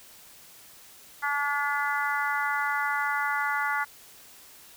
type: harmonic tone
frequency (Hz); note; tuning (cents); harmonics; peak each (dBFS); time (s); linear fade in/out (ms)
287.4; D4; -37; 3 / 4 / 5 / 6 / 7; -31 / -32 / -29 / -34 / -33; 1.22-3.85; 20
effects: white hiss -51 dBFS RMS until 4.76 s